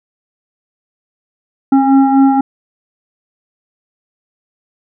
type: tone with frequency modulation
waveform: sine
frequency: 270 Hz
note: C#4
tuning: 45 cents flat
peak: -6 dBFS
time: 1.72-2.41 s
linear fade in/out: 5 ms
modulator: 544 Hz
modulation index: 0.91
effects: none